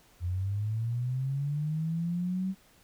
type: linear sweep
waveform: sine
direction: up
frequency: 85.6 to 192.4 Hz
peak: -28 dBFS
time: 0.2-2.55 s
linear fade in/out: 50 ms
effects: pink hiss -61 dBFS RMS until 2.83 s